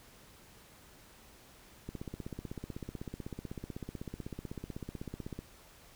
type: click train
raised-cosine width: 3 ms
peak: -27 dBFS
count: 57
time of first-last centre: 1.89-5.39 s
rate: 16 Hz
effects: pink hiss -58 dBFS RMS until 5.95 s